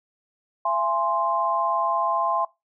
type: chord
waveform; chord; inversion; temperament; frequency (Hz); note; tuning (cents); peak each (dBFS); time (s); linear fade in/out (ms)
sine; E augmented; none; equal with one note detuned; 675.8 / 830.6 / 1046.5; E5 / G#5 / B#5; +43 / 0 / 0; -27 / -27 / -23; 0.65-2.45; 5
effects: noise-tail reverb RT60 0.2 s tail -19 dB re dry